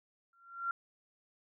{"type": "tone with exponential growth", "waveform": "sine", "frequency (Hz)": 1375, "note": "F6", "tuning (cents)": -27, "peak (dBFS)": -29, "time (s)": [0.33, 0.71], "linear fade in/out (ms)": 2, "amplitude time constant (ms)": 82, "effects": []}